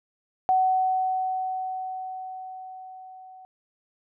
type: tone with level ramp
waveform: sine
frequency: 750 Hz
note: F#5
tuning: 23 cents sharp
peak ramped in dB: -17 to -44 dBFS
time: 0.49-3.45 s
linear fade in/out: 0 ms
effects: none